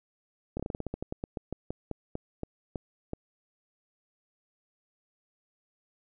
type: slowing click train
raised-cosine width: 2 ms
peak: -20 dBFS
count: 20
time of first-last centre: 0.57-3.134 s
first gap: 26 ms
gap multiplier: 1.16
effects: none